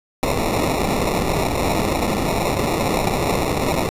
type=noise with sample-and-hold; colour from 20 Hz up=white; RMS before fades=-20 dBFS; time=0.23-3.89 s; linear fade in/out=0 ms; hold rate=1575 Hz; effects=resampled to 32000 Hz